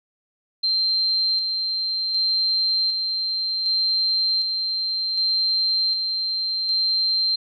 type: tone with tremolo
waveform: sine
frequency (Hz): 4145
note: C8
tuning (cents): -17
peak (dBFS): -18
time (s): 0.63-7.36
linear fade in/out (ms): 10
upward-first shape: square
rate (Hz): 0.66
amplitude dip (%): 35
effects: none